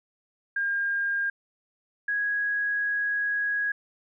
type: tone pair in turn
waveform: sine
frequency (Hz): 1611 / 1658.2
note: G6 / G#6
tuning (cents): +47 / -3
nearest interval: unison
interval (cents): 50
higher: second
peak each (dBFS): -24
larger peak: neither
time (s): 0.56-1.3 / 2.08-3.72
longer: second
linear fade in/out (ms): 5
effects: none